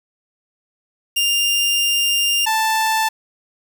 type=tone pair in turn; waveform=sawtooth; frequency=2799 / 881.6 Hz; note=F7 / A5; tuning=+3 / +3 cents; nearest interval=octave + minor sixth; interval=2000 cents; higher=first; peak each=-12 dBFS; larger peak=neither; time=1.16-2.46 / 2.46-3.09 s; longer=first; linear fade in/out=10 ms; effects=7-bit